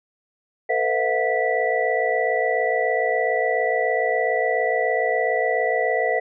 sine tone cluster, 451 / 508 / 655 / 722 / 1967 Hz, A4 / B4 / E5 / F#5 / B6, +43 / +49 / -11 / -43 / -7 cents, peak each -25 dBFS, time 0.69-6.2 s, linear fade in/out 10 ms, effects none

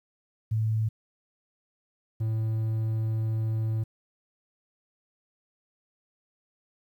sine / triangle tone pair in turn, 110 / 110.77 Hz, A2 / A2, 0 / +12 cents, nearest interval unison, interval 12 cents, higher second, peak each -23 dBFS, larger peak neither, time 0.51-0.89 / 2.2-3.84 s, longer second, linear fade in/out 10 ms, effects 10-bit

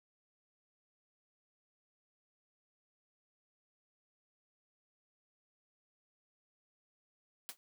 white noise with exponential decay, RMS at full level -39 dBFS, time 7.49-7.57 s, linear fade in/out 0 ms, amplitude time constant 17 ms, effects high-pass 200 Hz 12 dB/octave

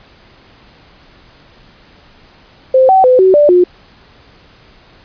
sine tone with pitch steps, 521 / 762 / 507 / 376.6 / 588 / 357.9 Hz, C5 / G5 / B4 / F#4 / D5 / F4, -7 / -49 / +45 / +31 / +2 / +42 cents, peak -4 dBFS, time 2.74-3.64 s, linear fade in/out 5 ms, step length 150 ms, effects pink hiss -44 dBFS RMS until 5.04 s + resampled to 11025 Hz

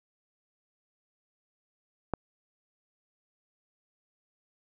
click, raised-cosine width 1 ms, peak -14 dBFS, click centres 2.137 s, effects none

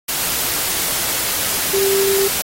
sine tone in noise, 392 Hz, G4, in tune, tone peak -15 dBFS, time 1.73-2.28 s, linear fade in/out 10 ms, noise white, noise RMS -20 dBFS, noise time 0.08-2.42 s, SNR +2 dB, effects AAC 48 kbps

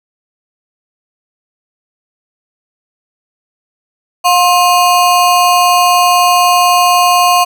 square ring-modulated tone, 888 Hz, A5, 16 cents sharp, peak -4 dBFS, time 4.24-7.45 s, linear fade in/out 20 ms, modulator 174 Hz, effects none

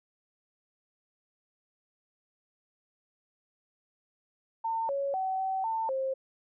sine tone with pitch steps, 904 / 556 / 759 / 764 / 896 / 531 Hz, A5 / C#5 / F#5 / G5 / A5 / C5, +47 / +5 / +44 / -45 / +31 / +25 cents, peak -28 dBFS, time 4.64-6.14 s, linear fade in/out 10 ms, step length 250 ms, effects none

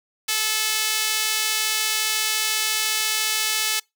sawtooth tone with high-pass filter, 434.3 Hz, A4, 23 cents flat, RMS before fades -23 dBFS, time 0.28-3.8 s, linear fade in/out 10 ms, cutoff 2800 Hz, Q 0.74, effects noise-tail reverb RT60 0.2 s tail -25 dB re dry

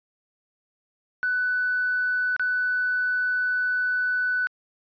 triangle tone with dropouts, 1493 Hz, F#6, 15 cents sharp, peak -18 dBFS, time 1.23-4.47 s, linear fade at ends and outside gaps 0 ms, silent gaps 2.364-2.396 s, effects tanh soft clip ceiling -19 dBFS + resampled to 11025 Hz

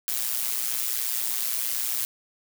blue noise with amplitude modulation, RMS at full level -24 dBFS, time 0.08-2.05 s, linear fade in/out 0 ms, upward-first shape sine, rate 120 Hz, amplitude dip 85%, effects none

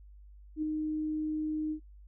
sine tone with ADSR envelope, 308.5 Hz, D#4, 15 cents flat, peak -27 dBFS, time 0.56-1.8 s, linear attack 65 ms, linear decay 4 ms, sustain -3 dB, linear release 86 ms, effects noise-tail reverb RT60 0.1 s tail -24 dB re dry + added 50 Hz sine -50 dBFS peak until 2.07 s

